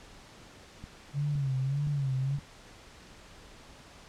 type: click train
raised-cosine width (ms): 5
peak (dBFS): -30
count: 4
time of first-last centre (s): 0.84-2.386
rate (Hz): 1.94
type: tone with vibrato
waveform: sine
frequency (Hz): 138.59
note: C#3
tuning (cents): 0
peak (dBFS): -27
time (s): 1.13-2.4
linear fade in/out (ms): 50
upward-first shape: sine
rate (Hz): 1.7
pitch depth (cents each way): 100
effects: pink hiss -52 dBFS RMS until 4.08 s + low-pass 7000 Hz 12 dB/octave